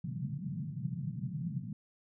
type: band-pass noise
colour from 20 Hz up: white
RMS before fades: -38 dBFS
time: 0.04-1.73 s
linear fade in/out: 5 ms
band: 120 to 190 Hz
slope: 48 dB/octave
effects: none